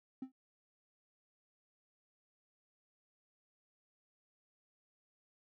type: tone with exponential decay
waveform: triangle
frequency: 261.6 Hz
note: C4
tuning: in tune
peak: -34 dBFS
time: 0.22-0.32 s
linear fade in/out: 5 ms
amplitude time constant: 21 ms
effects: tanh soft clip ceiling -33 dBFS